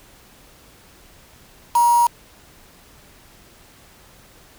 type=tone with quantisation; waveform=sine; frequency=950 Hz; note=A#5; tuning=33 cents sharp; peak=-12 dBFS; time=1.75-2.07 s; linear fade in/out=5 ms; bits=4; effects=pink hiss -49 dBFS RMS until 4.58 s